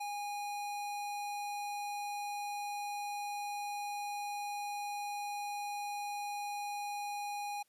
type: tone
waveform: square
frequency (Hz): 820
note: G#5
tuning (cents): -22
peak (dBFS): -38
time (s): 0-7.63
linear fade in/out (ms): 10
effects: white hiss -75 dBFS RMS until 7.68 s + resampled to 32000 Hz